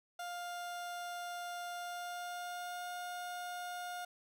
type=tone with pitch glide; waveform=30% pulse; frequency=703 to 713.6 Hz; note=F5 to F5; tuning=+11 to +37 cents; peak=-38 dBFS; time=0.19-4.05 s; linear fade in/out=5 ms; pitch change=+26 cents; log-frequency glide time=1.74-2.9 s; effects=none